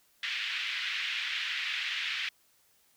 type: band-pass noise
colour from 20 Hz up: white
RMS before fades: -34 dBFS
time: 0.23-2.29 s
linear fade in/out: 2 ms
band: 1800 to 3200 Hz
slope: 24 dB/octave
effects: white hiss -67 dBFS RMS until 2.96 s